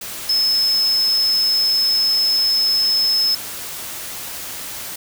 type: tone in noise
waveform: sine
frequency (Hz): 5200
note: E8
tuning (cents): -24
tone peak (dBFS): -14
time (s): 0.29-3.35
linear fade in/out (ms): 5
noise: white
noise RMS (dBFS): -30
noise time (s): 0.01-4.96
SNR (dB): +13
effects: none